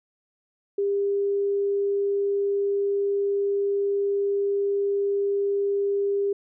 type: tone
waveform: sine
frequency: 400.6 Hz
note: G4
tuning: 38 cents sharp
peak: -21 dBFS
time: 0.78-6.33 s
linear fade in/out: 5 ms
effects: none